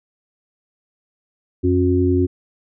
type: harmonic tone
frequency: 90.4 Hz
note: F#2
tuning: 40 cents flat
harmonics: 1 / 3 / 4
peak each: -18 / -18 / -18 dBFS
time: 1.63-2.27 s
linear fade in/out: 20 ms
effects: none